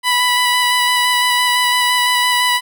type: tone with vibrato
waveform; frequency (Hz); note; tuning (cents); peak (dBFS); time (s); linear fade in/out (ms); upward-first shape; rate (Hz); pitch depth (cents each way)
15% pulse; 987.8; B5; 0; -6; 0.03-2.61; 50; square; 5.9; 11
effects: none